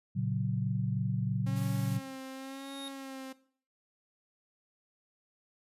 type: chord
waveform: sine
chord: F# major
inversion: first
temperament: just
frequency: 115.62 / 138.75 / 185 Hz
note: A#2 / C#3 / F#3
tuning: -14 / +2 / 0 cents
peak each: -33 dBFS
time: 0.15-2 s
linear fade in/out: 20 ms
type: tone with vibrato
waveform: sawtooth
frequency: 269.4 Hz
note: C#4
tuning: 49 cents flat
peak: -37 dBFS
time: 1.46-3.33 s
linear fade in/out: 10 ms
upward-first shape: sine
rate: 0.95 Hz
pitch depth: 34 cents each way
type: noise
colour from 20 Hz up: white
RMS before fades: -49 dBFS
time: 1.55-1.98 s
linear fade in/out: 20 ms
type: tone with exponential growth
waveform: square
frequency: 3729 Hz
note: A#7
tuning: in tune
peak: -39 dBFS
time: 2.19-2.88 s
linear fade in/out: 0 ms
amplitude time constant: 150 ms
effects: noise-tail reverb RT60 0.5 s tail -17 dB re dry + resampled to 32000 Hz